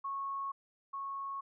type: tone pair in turn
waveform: sine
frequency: 1100 / 1100 Hz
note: C#6 / C#6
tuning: -14 / -14 cents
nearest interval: unison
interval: 0 cents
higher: neither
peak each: -35 / -37 dBFS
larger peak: first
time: 0.04-0.52 / 0.93-1.41 s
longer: neither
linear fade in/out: 10 ms
effects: none